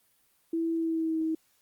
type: tone with pitch glide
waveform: sine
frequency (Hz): 329.6 to 319.7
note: E4 to D#4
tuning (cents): 0 to +47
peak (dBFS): -26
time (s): 0.53-1.35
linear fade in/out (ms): 5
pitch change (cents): -53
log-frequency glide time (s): 0.74-1.19
effects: white hiss -68 dBFS RMS until 1.61 s + Opus 32 kbps